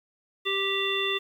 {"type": "harmonic tone", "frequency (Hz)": 392, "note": "G4", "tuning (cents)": 0, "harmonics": [1, 3, 5, 7, 9], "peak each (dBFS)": [-30, -34, -33, -31, -29], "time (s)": [0.45, 1.19], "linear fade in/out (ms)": 20, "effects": ["9-bit"]}